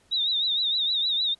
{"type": "tone with vibrato", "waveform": "sine", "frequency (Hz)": 3765, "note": "A#7", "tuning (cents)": 16, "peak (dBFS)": -22, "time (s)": [0.11, 1.35], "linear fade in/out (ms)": 20, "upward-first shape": "triangle", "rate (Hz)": 6.5, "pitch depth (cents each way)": 110, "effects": ["pink hiss -62 dBFS RMS until 1.39 s", "resampled to 24000 Hz"]}